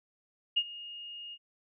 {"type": "tone with ADSR envelope", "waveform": "sine", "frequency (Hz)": 2850, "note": "F7", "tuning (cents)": 34, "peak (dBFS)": -22, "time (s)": [0.56, 1.38], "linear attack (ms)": 15, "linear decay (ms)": 54, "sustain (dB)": -19, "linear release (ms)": 50, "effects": []}